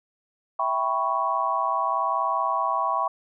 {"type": "chord", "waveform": "sine", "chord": "C# half-diminished seventh", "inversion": "first", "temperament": "equal", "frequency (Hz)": [659.3, 784, 987.8, 1108.7], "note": ["E5", "G5", "B5", "C#6"], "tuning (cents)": [0, 0, 0, 0], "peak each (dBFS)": [-30, -29, -27, -25], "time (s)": [0.59, 3.08], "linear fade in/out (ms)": 5, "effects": []}